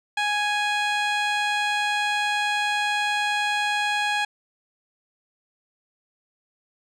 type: tone with low-pass filter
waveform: 15% pulse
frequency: 830.6 Hz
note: G#5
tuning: in tune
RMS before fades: -24 dBFS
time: 0.17-4.25 s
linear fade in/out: 5 ms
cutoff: 5800 Hz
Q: 0.75
effects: none